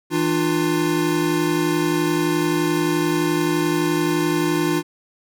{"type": "tone cluster", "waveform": "square", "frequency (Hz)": [162.8, 299.5, 351.1], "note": ["E3", "D4", "F4"], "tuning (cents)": [-21, 34, 9], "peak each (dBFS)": [-26, -22, -22], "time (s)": [0.1, 4.83], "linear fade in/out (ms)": 50, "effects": []}